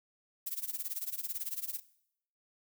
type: noise with tremolo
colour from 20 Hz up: violet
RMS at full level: -35 dBFS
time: 0.46-1.8 s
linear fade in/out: 10 ms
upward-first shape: sine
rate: 18 Hz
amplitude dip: 90%
effects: noise-tail reverb RT60 0.7 s tail -18 dB re dry